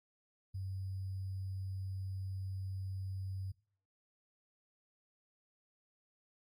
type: tone with sample-and-hold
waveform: sine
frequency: 95.3 Hz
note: G2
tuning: 48 cents flat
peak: -38 dBFS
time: 0.54-3.52 s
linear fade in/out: 10 ms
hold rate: 4900 Hz
effects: noise-tail reverb RT60 0.5 s tail -22 dB re dry + AAC 48 kbps